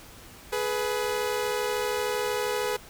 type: tone pair together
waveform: sawtooth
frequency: 421 / 493.9 Hz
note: G#4 / B4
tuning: +24 / 0 cents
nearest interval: minor third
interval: 276 cents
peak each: -25 dBFS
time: 0.52-2.77 s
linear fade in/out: 10 ms
effects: pink hiss -48 dBFS RMS until 2.89 s